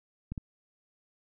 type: clicks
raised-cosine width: 5 ms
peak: -23 dBFS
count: 2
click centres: 0.32 / 0.378 s
effects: none